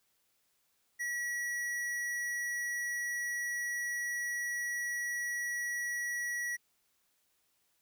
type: tone with hard clipping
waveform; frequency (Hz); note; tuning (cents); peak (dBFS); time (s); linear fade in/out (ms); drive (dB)
sine; 1929; B6; -41; -35; 0.99-6.57; 20; 13
effects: white hiss -75 dBFS RMS until 7.81 s